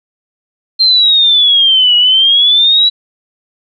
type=exponential two-way sweep; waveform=sine; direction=down then up; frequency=4186 to 2902 to 3940 Hz; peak=-5 dBFS; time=0.79-2.9 s; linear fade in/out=20 ms; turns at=1.96 s; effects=none